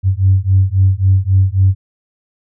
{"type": "beating tone pair", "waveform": "sine", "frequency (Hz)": [93.7, 97.4], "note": ["F#2", "G2"], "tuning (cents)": [22, -11], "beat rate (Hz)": 3.7, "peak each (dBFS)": -11, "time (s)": [0.03, 1.75], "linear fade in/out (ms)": 50, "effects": ["tanh soft clip ceiling -1 dBFS"]}